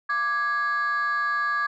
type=tone pair together; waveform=sine; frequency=1174.4 / 1661.2 Hz; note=D6 / G#6; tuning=0 / 0 cents; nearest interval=tritone; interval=600 cents; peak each=-23 / -23 dBFS; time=0.09-1.67 s; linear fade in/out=10 ms; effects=tanh soft clip ceiling -19 dBFS